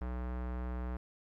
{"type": "tone with low-pass filter", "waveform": "square", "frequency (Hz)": 61.74, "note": "B1", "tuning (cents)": 0, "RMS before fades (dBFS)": -38, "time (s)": [0.01, 0.97], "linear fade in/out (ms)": 5, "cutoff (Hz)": 1400, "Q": 1.2, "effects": ["12-bit"]}